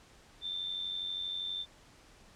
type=tone with amplitude modulation; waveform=sine; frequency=3563 Hz; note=A7; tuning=21 cents sharp; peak=-32 dBFS; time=0.41-1.66 s; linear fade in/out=50 ms; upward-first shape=sine; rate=92.4 Hz; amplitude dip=55%; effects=pink hiss -59 dBFS RMS until 2.35 s + low-pass 8000 Hz 12 dB/octave